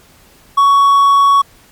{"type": "tone", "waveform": "triangle", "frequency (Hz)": 1118, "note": "C#6", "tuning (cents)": 14, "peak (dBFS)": -4, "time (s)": [0.57, 1.42], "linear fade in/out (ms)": 10, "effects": ["pink hiss -46 dBFS RMS until 1.71 s", "MP3 96 kbps"]}